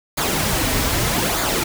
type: noise with flanger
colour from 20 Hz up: pink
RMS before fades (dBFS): -20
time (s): 0.17-1.64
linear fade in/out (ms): 10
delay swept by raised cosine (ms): 0.35 to 5.75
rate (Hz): 0.81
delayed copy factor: -0.55
effects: none